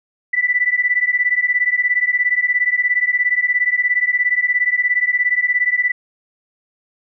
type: beating tone pair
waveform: sine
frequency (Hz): 1969 / 1986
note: B6 / B6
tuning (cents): -6 / +9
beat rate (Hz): 17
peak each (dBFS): -17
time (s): 0.33-5.92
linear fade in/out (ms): 10
effects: none